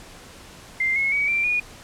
sine tone with pitch steps, 2093 / 2177 / 2264 / 2355 / 2449 Hz, C7 / C#7 / C#7 / D7 / D#7, 0 / -32 / +36 / +4 / -28 cents, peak -19 dBFS, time 0.8-1.6 s, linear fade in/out 5 ms, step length 160 ms, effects pink hiss -44 dBFS RMS until 1.83 s + low-pass 10000 Hz 12 dB/octave

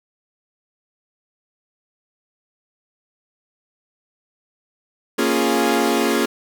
sawtooth chord, Bb minor seventh, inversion none, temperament equal, 233.1 / 277.2 / 349.2 / 415.3 Hz, Bb3 / Db4 / F4 / Ab4, 0 / 0 / 0 / 0 cents, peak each -18 dBFS, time 5.18-6.26 s, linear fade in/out 10 ms, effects none

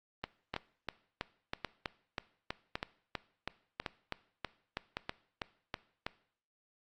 two click trains, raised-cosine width 0.3 ms, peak -19 / -19 dBFS, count 19 / 5, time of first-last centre 0.24-6.065 / 0.54-4.97 s, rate 3.09 / 0.903 Hz, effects noise-tail reverb RT60 0.6 s tail -19 dB re dry + Opus 32 kbps

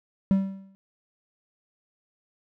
triangle tone with exponential decay, 193.7 Hz, G3, 20 cents flat, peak -13 dBFS, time 0.31-0.75 s, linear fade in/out 0 ms, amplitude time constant 94 ms, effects none

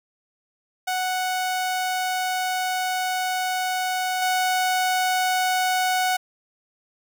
sawtooth tone with level steps, 740 Hz, F#5, in tune, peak -19 / -16 dBFS, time 0.87-6.17 s, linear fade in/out 10 ms, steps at 4.22 s, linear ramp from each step 2 ms, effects none

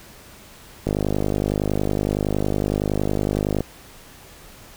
click train, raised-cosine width 2 ms, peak -8 dBFS, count 140, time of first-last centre 0.87-3.606 s, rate 50.8 Hz, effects pink hiss -45 dBFS RMS until 4.76 s

